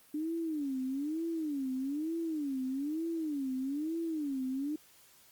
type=tone with vibrato; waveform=sine; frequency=293.7 Hz; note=D4; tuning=in tune; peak=-32 dBFS; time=0.14-4.76 s; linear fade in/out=5 ms; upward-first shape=sine; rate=1.1 Hz; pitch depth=220 cents each way; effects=white hiss -61 dBFS RMS until 5.31 s + Opus 32 kbps